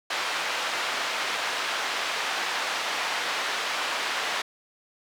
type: band-pass noise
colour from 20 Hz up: pink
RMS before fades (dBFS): -29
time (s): 0.1-4.42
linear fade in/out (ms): 5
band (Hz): 860 to 4200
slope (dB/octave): 12
effects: none